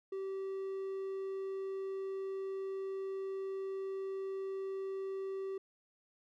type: tone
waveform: triangle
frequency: 386.4 Hz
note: G4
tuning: 25 cents flat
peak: -35 dBFS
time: 0.12-5.58 s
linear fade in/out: 5 ms
effects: none